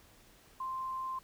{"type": "tone", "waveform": "sine", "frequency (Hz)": 1046, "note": "C6", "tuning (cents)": -1, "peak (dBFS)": -35, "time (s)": [0.6, 1.19], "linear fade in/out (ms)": 5, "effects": ["pink hiss -61 dBFS RMS until 1.23 s"]}